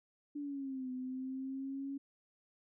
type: exponential two-way sweep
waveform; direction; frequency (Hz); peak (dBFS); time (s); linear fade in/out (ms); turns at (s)
sine; down then up; 293.5 to 253.7 to 277.6; -38; 0.35-1.98; 10; 0.91
effects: none